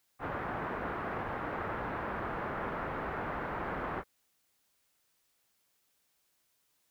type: low-pass noise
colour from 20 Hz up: white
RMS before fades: -37 dBFS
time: 0.19-4.04 s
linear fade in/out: 50 ms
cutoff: 1500 Hz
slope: 24 dB/octave
effects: white hiss -75 dBFS RMS until 6.9 s